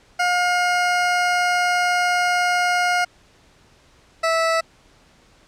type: tone pair in turn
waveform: 20% pulse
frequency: 714 / 655 Hz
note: F5 / E5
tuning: +38 / -11 cents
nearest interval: minor second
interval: 149 cents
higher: first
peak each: -12 dBFS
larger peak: neither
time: 0.19-3.05 / 4.23-4.61 s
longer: first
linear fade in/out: 10 ms
effects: pink hiss -54 dBFS RMS until 5.47 s + low-pass 7000 Hz 12 dB/octave